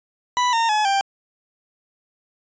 40% pulse tone with pitch steps, 987.8 / 916.3 / 850.1 / 788.6 Hz, B5 / A#5 / G#5 / G5, 0 / -30 / +40 / +10 cents, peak -16 dBFS, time 0.37-1.01 s, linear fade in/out 0 ms, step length 160 ms, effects resampled to 16000 Hz

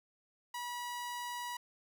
sawtooth tone, 970 Hz, B5, 31 cents flat, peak -35 dBFS, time 0.54-1.57 s, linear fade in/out 5 ms, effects none

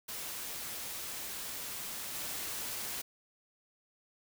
white noise with level steps, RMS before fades -41 / -39 dBFS, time 0.08-3.02 s, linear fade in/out 10 ms, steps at 2.14 s, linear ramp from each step 10 ms, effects none

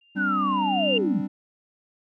sine tone with exponential growth, 2794 Hz, F7, in tune, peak -20 dBFS, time 0.01-0.98 s, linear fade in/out 5 ms, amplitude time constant 210 ms
triangle chord, G suspended fourth, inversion none, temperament equal, 196 / 261.6 / 293.7 Hz, G3 / C4 / D4, 0 / 0 / 0 cents, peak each -26 / -30 / -29 dBFS, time 0.15-1.28 s, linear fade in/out 20 ms
sine linear sweep, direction down, 1547 to 122 Hz, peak -22 dBFS, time 0.16-1.22 s, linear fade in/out 50 ms
effects none

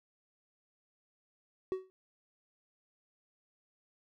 triangle tone with exponential decay, 375.8 Hz, F#4, 27 cents sharp, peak -26 dBFS, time 1.72-1.9 s, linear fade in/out 0 ms, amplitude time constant 39 ms, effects none

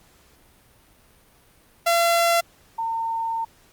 sawtooth / sine tone pair in turn, 681 / 909 Hz, F5 / A#5, -44 / -44 cents, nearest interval perfect fourth, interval 500 cents, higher second, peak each -13 / -23 dBFS, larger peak first, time 1.86-2.41 / 2.78-3.45 s, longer second, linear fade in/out 10 ms, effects pink hiss -56 dBFS RMS until 3.72 s + Opus 48 kbps

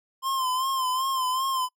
square tone with vibrato, 1043 Hz, C6, 6 cents flat, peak -25 dBFS, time 0.22-1.69 s, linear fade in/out 50 ms, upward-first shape sine, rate 2.6 Hz, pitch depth 56 cents each way, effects noise-tail reverb RT60 0.1 s tail -24 dB re dry

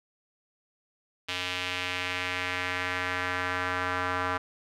square tone with band-pass filter sweep, 90.7 Hz, F#2, 34 cents flat, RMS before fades -31 dBFS, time 1.28-4.38 s, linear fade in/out 10 ms, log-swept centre 3000 to 1300 Hz, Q 1.9, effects none

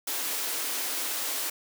white high-pass noise, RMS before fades -31 dBFS, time 0.07-1.5 s, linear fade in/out 5 ms, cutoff 250 Hz, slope 96 dB/octave, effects none

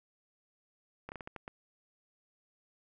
slowing click train, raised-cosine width 0.5 ms, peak -27 dBFS, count 7, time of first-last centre 1.09-1.479 s, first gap 29 ms, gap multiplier 1.32, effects none

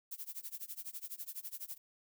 violet noise with tremolo, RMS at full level -42 dBFS, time 0.11-1.78 s, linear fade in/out 10 ms, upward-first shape sine, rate 12 Hz, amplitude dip 95%, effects none

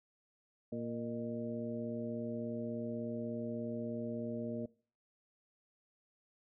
harmonic tone with a mistuned harmonic, 116.54 Hz, A#2, in tune, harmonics 1 / 2 / 3 / 4 / 5, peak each -47 / -39 / -47 / -44 / -45 dBFS, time 0.72-4.66 s, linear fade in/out 5 ms, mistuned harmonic 5, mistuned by +69 cents, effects noise-tail reverb RT60 0.4 s tail -21 dB re dry

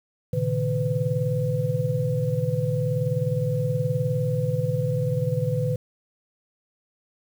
sine tone cluster, 116.3 / 135.3 / 155.7 / 502 Hz, A#2 / C#3 / D#3 / B4, -4 / -42 / +2 / +28 cents, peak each -27 dBFS, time 0.33-5.76 s, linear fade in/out 5 ms, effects 8-bit

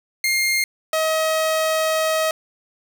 sawtooth tone pair in turn, 2121 / 634.6 Hz, C7 / D#5, +23 / +34 cents, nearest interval octave + major sixth, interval 2089 cents, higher first, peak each -14 dBFS, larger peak neither, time 0.24-0.64 / 0.93-2.31 s, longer second, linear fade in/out 2 ms, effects none

